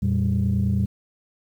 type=tone cluster; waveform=sine; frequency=86.8 / 116.1 / 195.6 Hz; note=F2 / A#2 / G3; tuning=-10 / -7 / -4 cents; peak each=-22 dBFS; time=0.02-0.86 s; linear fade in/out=10 ms; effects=tanh soft clip ceiling -13 dBFS + 9-bit